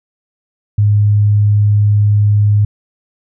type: tone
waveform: sine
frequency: 103.83 Hz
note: G#2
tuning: in tune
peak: -7 dBFS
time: 0.78-2.65 s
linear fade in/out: 5 ms
effects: none